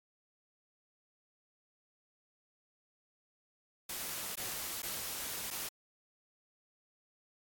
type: noise with dropouts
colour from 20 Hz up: white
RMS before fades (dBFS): -40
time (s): 3.89-5.69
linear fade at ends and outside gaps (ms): 5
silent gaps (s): 4.356-4.372 / 4.821-4.829 / 5.505-5.509
effects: AAC 64 kbps